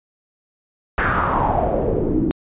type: noise with low-pass filter sweep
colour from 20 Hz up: pink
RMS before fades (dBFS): -19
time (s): 0.98-2.31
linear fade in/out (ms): 0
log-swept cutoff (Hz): 1700 to 280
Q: 5
effects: resampled to 8000 Hz